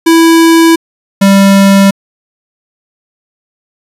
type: tone pair in turn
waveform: square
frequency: 329.6 / 196.55 Hz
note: E4 / G3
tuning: 0 / +5 cents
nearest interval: major sixth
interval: 895 cents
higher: first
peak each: -3 dBFS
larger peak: neither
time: 0.06-0.76 / 1.21-1.91 s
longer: neither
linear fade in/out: 10 ms
effects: resampled to 32000 Hz